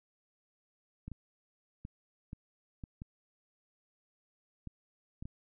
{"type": "clicks", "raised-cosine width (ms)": 5, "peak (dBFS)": -30, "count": 9, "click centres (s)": [1.08, 1.117, 1.851, 2.331, 2.838, 3.019, 4.673, 5.225, 5.255], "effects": []}